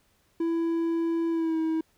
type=tone with pitch glide; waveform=triangle; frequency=332.3 to 320.8 Hz; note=E4 to E4; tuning=+14 to -47 cents; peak=-22 dBFS; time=0.4-1.81 s; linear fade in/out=5 ms; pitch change=-61 cents; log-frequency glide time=1.3-1.58 s; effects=pink hiss -67 dBFS RMS until 1.97 s